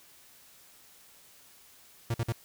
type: tone bursts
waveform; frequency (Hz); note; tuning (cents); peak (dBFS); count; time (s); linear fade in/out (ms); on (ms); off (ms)
45% pulse; 116.2; A#2; -5; -27; 3; 2.1-2.324; 5; 42; 49
effects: white hiss -57 dBFS RMS until 2.44 s